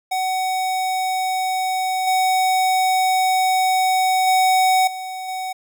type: tone with level steps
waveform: square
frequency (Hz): 750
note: F#5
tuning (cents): +23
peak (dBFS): -20 / -16 / -14 / -28 / -25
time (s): 0.11-5.53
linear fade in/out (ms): 10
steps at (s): 2.07 / 4.27 / 4.87 / 5.28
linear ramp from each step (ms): 5
effects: none